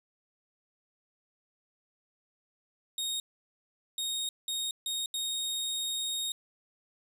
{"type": "tone bursts at uneven times", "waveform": "sawtooth", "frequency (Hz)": 3729, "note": "A#7", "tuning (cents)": 0, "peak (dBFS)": -28, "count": 5, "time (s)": [[2.98, 3.2], [3.98, 4.29], [4.48, 4.71], [4.86, 5.06], [5.14, 6.32]], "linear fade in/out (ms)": 2, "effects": ["resampled to 32000 Hz", "10-bit"]}